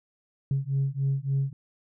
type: beating tone pair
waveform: sine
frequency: 135.3 / 138.8 Hz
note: C#3 / C#3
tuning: -42 / +3 cents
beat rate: 3.5 Hz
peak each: -26 dBFS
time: 0.51-1.53 s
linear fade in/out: 2 ms
effects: tanh soft clip ceiling -19 dBFS